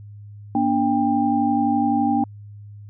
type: tone cluster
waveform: sine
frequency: 238.6 / 290.4 / 794 Hz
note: A#3 / D4 / G5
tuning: +41 / -19 / +22 cents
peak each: -21 dBFS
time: 0.55-2.24 s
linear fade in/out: 2 ms
effects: added 103 Hz sine -37 dBFS peak until 2.89 s